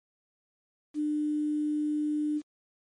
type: tone with quantisation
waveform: sine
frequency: 300 Hz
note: D4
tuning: 37 cents sharp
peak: -26 dBFS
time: 0.94-2.42 s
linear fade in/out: 50 ms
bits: 9
effects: MP3 48 kbps